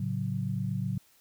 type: chord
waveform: sine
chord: F# minor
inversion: first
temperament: just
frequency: 111 / 138.75 / 185 Hz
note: A2 / C#3 / F#3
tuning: +16 / +2 / 0 cents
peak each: -33 dBFS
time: 0-0.98 s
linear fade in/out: 5 ms
effects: white hiss -63 dBFS RMS until 1.2 s